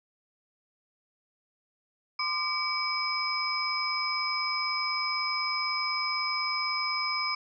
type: tone cluster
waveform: sine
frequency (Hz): 1036 / 1206 / 2284 / 5080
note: C6 / D6 / D7 / D#8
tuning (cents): -17 / +46 / -49 / +35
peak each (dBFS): -36 / -34 / -32 / -31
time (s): 2.19-7.35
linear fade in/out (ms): 5
effects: none